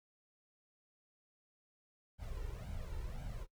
brown noise with flanger, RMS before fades -43 dBFS, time 2.18-3.47 s, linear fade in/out 50 ms, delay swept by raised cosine 1.3 to 2.22 ms, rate 1.9 Hz, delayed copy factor +0.75, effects noise-tail reverb RT60 0.1 s tail -18 dB re dry

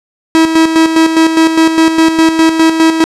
45% pulse tone with tremolo, 323.1 Hz, E4, 35 cents flat, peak -4 dBFS, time 0.35-3.04 s, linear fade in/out 0 ms, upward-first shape square, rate 4.9 Hz, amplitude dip 55%, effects low-pass 8000 Hz 12 dB/octave

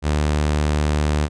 sawtooth tone, 75 Hz, D2, 37 cents sharp, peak -13 dBFS, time 0.02-1.29 s, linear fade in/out 50 ms, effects resampled to 22050 Hz

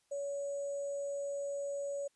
sine tone with sample-and-hold, 564 Hz, C#5, 30 cents sharp, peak -35 dBFS, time 0.11-2.08 s, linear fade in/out 10 ms, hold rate 7350 Hz, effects white hiss -75 dBFS RMS until 2.15 s + resampled to 24000 Hz

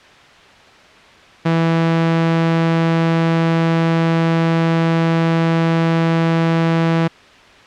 sawtooth tone, 164.81 Hz, E3, in tune, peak -9 dBFS, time 1.45-7.08 s, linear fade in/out 10 ms, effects white hiss -43 dBFS RMS until 7.66 s + low-pass 3000 Hz 12 dB/octave

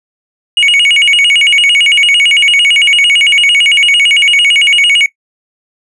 triangle tone with vibrato, 2534 Hz, D#7, 31 cents sharp, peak -3 dBFS, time 0.57-5.06 s, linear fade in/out 2 ms, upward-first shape square, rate 8.9 Hz, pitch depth 220 cents each way, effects noise-tail reverb RT60 0.1 s tail -17 dB re dry + resampled to 24000 Hz

